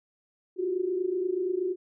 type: tone cluster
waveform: sine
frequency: 341.2 / 365.6 / 394 Hz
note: F4 / F#4 / G4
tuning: -40 / -21 / +9 cents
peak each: -35 / -27 / -34 dBFS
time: 0.56-1.76 s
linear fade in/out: 50 ms
effects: none